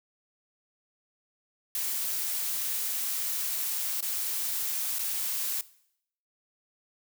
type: noise with dropouts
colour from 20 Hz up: blue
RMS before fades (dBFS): -31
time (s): 1.75-5.61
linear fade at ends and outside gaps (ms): 1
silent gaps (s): 4.007-4.026 / 4.985-4.992
effects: noise-tail reverb RT60 0.7 s tail -19 dB re dry